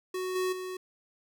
square tone with level steps, 370 Hz, F#4, in tune, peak -32 / -28 / -36 dBFS, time 0.14-0.77 s, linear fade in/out 5 ms, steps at 0.35 / 0.52 s, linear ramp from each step 10 ms, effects none

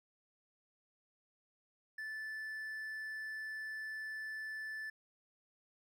triangle tone, 1751 Hz, A6, 9 cents flat, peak -39 dBFS, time 1.98-4.9 s, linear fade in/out 5 ms, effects none

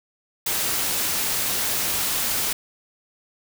white noise, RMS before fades -24 dBFS, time 0.46-2.53 s, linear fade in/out 5 ms, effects none

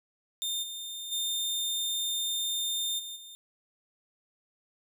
sawtooth tone with level steps, 3622 Hz, A7, 49 cents sharp, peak -27 / -34 / -26 / -35 / -42 dBFS, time 0.42-3.35 s, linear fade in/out 0 ms, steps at 0.62 / 1.11 / 2.98 / 3.15 s, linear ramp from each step 20 ms, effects none

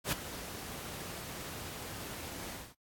pink noise with ADSR envelope, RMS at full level -29 dBFS, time 0.04-2.75 s, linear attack 87 ms, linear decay 4 ms, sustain -14 dB, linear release 200 ms, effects high-pass 60 Hz 12 dB/octave + AAC 64 kbps

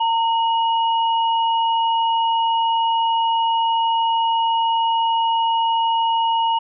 sine tone pair together, 913.5 / 2903 Hz, A#5 / F#7, -35 / -34 cents, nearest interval octave + minor sixth, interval 2001 cents, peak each -16 / -26 dBFS, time 0-6.59 s, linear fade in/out 10 ms, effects none

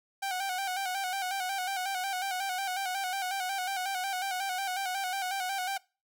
sawtooth tone with vibrato, 759 Hz, F#5, 44 cents sharp, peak -27 dBFS, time 0.22-5.78 s, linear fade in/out 10 ms, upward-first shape square, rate 5.5 Hz, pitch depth 58 cents each way, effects noise-tail reverb RT60 0.3 s tail -22 dB re dry

